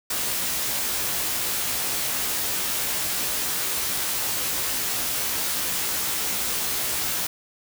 white noise with comb filter, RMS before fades -26 dBFS, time 0.1-7.27 s, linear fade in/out 5 ms, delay 16 ms, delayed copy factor +0.7, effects none

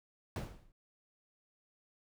brown noise with exponential decay, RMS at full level -31 dBFS, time 0.36-0.72 s, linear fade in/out 1 ms, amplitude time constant 77 ms, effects none

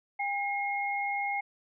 sine tone pair together, 805 / 2149 Hz, G5 / C7, +46 / +46 cents, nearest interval octave + perfect fourth, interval 1700 cents, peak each -31 / -32 dBFS, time 0.19-1.41 s, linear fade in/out 10 ms, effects none

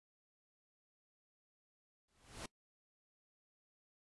pink noise with exponential growth, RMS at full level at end -43 dBFS, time 2.08-2.46 s, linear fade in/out 5 ms, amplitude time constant 82 ms, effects noise-tail reverb RT60 0.1 s tail -22 dB re dry + resampled to 24000 Hz

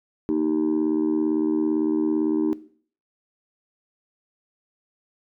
sine chord, Eb major, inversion second, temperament just, 233.3 / 311.1 / 388.9 Hz, Bb3 / Eb4 / G4, +2 / 0 / -14 cents, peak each -26 / -20 / -25 dBFS, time 0.29-2.53 s, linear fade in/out 0 ms, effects noise-tail reverb RT60 0.5 s tail -17 dB re dry + tanh soft clip ceiling -15 dBFS

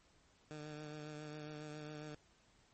15% pulse tone with vibrato, 151.2 Hz, D#3, 49 cents flat, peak -40 dBFS, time 0.51-2.15 s, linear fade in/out 0 ms, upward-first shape triangle, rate 7.3 Hz, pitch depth 29 cents each way, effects pink hiss -70 dBFS RMS until 2.73 s + MP3 32 kbps

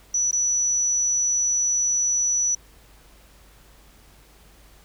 sine tone with dropouts, 5920 Hz, F#8, in tune, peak -19 dBFS, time 0.14-2.55 s, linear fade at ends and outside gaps 5 ms, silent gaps 0.312-0.328 s, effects added 50 Hz sine -52 dBFS peak until 4.84 s + pink hiss -54 dBFS RMS until 4.84 s

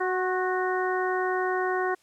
harmonic tone with a mistuned harmonic, 370 Hz, F#4, in tune, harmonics 1 / 2 / 3 / 4 / 5, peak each -27 / -30 / -32 / -33 / -34 dBFS, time 0-1.95 s, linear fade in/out 10 ms, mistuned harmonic 3, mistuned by -30 cents, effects white hiss -63 dBFS RMS until 2.02 s + low-pass 9000 Hz 12 dB/octave

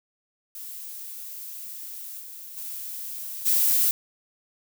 violet noise with level steps, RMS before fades -38 / -41 / -35 / -21 dBFS, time 0.55-3.91 s, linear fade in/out 2 ms, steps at 2.19 / 2.56 / 3.45 s, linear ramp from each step 20 ms, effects none

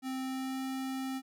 square tone with pitch glide, 261.6 to 264 Hz, C4 to C4, 0 to +16 cents, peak -35 dBFS, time 0.02-1.22 s, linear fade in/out 50 ms, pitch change +16 cents, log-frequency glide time 0.22-0.62 s, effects none

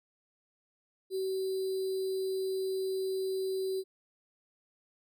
sine tone with sample-and-hold, 380 Hz, F#4, 46 cents sharp, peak -30 dBFS, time 1.1-3.84 s, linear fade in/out 50 ms, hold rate 4410 Hz, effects none

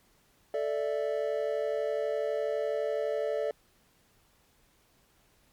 triangle chord, A suspended fourth, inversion none, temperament equal, 440 / 587.3 / 659.3 Hz, A4 / D5 / E5, 0 / 0 / 0 cents, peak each -30 / -29 / -34 dBFS, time 0.54-3.51 s, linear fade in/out 2 ms, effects pink hiss -66 dBFS RMS until 5.52 s + MP3 96 kbps

